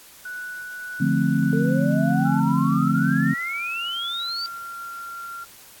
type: tone with tremolo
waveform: sine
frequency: 1480 Hz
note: F#6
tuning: in tune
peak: -30 dBFS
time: 0.25-2.4 s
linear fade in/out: 5 ms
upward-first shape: sine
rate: 1.7 Hz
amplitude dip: 25%
type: chord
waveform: sine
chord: D minor seventh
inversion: none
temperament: equal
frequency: 146.83 / 174.61 / 220 / 261.6 Hz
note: D3 / F3 / A3 / C4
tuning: 0 / 0 / 0 / 0 cents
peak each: -23 dBFS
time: 1-3.34 s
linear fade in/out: 10 ms
type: exponential sweep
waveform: sine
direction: up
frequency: 440 to 4699 Hz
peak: -26 dBFS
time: 1.53-4.46 s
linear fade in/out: 0 ms
type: tone with pitch glide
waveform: sine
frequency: 1356 to 1378.9 Hz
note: E6 to F6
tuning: +49 to -22 cents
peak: -32 dBFS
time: 2.24-5.45 s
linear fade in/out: 20 ms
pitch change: +29 cents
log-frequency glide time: 2.54-3.84 s
effects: white hiss -47 dBFS RMS until 5.8 s + AAC 64 kbps